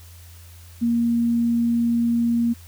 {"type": "tone", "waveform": "sine", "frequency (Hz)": 234.4, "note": "A#3", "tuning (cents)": 10, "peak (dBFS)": -17, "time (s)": [0.81, 2.54], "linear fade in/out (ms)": 20, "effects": ["added 85 Hz sine -42 dBFS peak until 2.67 s", "white hiss -50 dBFS RMS until 2.67 s"]}